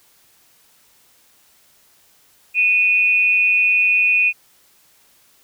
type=tone pair together; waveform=sine; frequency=2477 / 2671 Hz; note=D#7 / E7; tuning=-8 / +22 cents; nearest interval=minor second; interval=130 cents; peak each=-13 / -20 dBFS; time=2.54-4.33 s; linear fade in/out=50 ms; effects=white hiss -55 dBFS RMS until 5.43 s